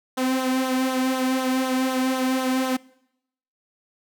sawtooth tone with flanger, 259.3 Hz, C4, 15 cents flat, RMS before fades -23 dBFS, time 0.17-2.77 s, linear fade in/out 10 ms, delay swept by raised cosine 0.4 to 2.4 ms, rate 4 Hz, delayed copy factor -0.65, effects noise-tail reverb RT60 0.8 s tail -23 dB re dry

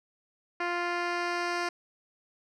10% pulse tone with low-pass filter sweep, 349.2 Hz, F4, in tune, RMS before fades -31 dBFS, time 0.6-1.69 s, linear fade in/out 5 ms, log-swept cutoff 2900 to 5400 Hz, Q 1, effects none

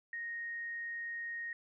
sine tone, 1864.7 Hz, A#6, in tune, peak -38 dBFS, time 0.13-1.53 s, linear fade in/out 2 ms, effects none

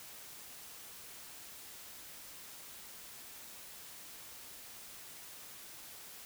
silence, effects white hiss -51 dBFS RMS until 6.25 s

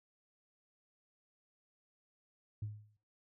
sine tone with exponential decay, 105.8 Hz, G#2, 33 cents sharp, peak -34 dBFS, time 2.62-2.97 s, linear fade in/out 5 ms, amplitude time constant 75 ms, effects noise-tail reverb RT60 0.4 s tail -20 dB re dry + tanh soft clip ceiling -33 dBFS

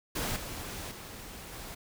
pink noise with level steps, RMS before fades -33 / -40 / -45 / -43 dBFS, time 0.15-1.75 s, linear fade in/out 10 ms, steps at 0.36 / 0.91 / 1.52 s, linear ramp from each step 5 ms, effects none

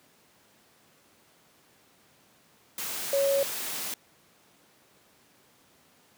sine tone in noise, 554.4 Hz, C#5, in tune, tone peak -22 dBFS, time 3.13-3.43 s, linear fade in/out 2 ms, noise white, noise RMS -34 dBFS, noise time 2.78-3.94 s, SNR +9 dB, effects pink hiss -61 dBFS RMS until 6.17 s + high-pass 150 Hz 12 dB/octave

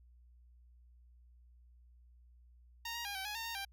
10% pulse tone with pitch steps, 927 / 942 / 809 / 769 / 836 / 912 / 922 / 789 Hz, A#5 / A#5 / G#5 / G5 / G#5 / A#5 / A#5 / G5, -10 / +18 / -46 / -33 / +11 / -38 / -19 / +11 cents, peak -31 dBFS, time 2.85-3.65 s, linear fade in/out 5 ms, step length 100 ms, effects added 60 Hz sine -59 dBFS peak until 3.72 s

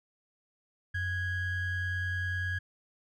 triangle ring-modulated tone, 784 Hz, G5, in tune, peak -25 dBFS, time 0.94-2.59 s, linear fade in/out 10 ms, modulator 875 Hz, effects none

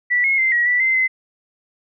sine tone with pitch steps, 1960 / 2168 / 2080 / 1911 / 1966 / 2073 / 2051 Hz, B6 / C#7 / C7 / A#6 / B6 / C7 / C7, -14 / -39 / -11 / +43 / -8 / -17 / -35 cents, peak -14 dBFS, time 0.1-1.08 s, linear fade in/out 20 ms, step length 140 ms, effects none

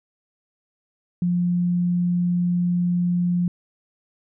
sine tone, 176.2 Hz, F3, 16 cents sharp, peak -18 dBFS, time 1.22-3.48 s, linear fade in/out 2 ms, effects none

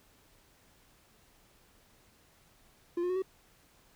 triangle tone with pitch steps, 346.2 / 357 / 368.1 / 379.5 Hz, F4 / F4 / F#4 / F#4, -15 / +38 / -9 / +44 cents, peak -27 dBFS, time 2.97-3.222 s, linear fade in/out 5 ms, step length 63 ms, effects pink hiss -64 dBFS RMS until 3.95 s

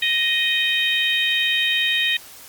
harmonic tone, 622.3 Hz, D#5, in tune, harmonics 3 / 4 / 5 / 6, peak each -23 / -23 / -23 / -23 dBFS, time 0.02-2.17 s, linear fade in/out 5 ms, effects white hiss -42 dBFS RMS until 2.48 s + Opus 48 kbps

